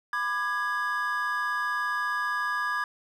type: chord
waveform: triangle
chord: G# diminished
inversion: first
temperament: just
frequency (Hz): 996.7 / 1196.1 / 1661.2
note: B5 / D6 / G#6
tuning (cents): +16 / +31 / 0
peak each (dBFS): -32 / -29 / -27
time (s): 0.13-2.84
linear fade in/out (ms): 2
effects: none